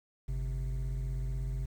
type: tone pair together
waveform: triangle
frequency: 49 / 130.81 Hz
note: G1 / C3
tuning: 0 / 0 cents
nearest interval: octave + perfect fourth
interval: 1700 cents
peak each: -30 / -34 dBFS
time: 0.28-1.66 s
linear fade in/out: 10 ms
effects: tanh soft clip ceiling -26 dBFS + 10-bit